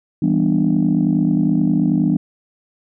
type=chord; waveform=sine; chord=E minor seventh; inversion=none; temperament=just; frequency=164.81 / 197.78 / 247.2 / 296.7 Hz; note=E3 / G3 / B3 / D4; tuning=0 / +16 / +2 / +18 cents; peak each=-18 dBFS; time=0.22-2.17 s; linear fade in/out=5 ms; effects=tanh soft clip ceiling -6 dBFS